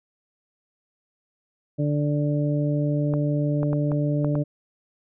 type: harmonic tone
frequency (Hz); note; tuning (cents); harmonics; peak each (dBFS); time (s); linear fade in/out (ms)
146.83; D3; 0; 1 / 2 / 3 / 4; -22 / -26 / -35 / -30; 1.78-4.44; 20
type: clicks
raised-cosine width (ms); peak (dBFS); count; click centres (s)
1; -17; 6; 3.138 / 3.631 / 3.731 / 3.918 / 4.246 / 4.354
effects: none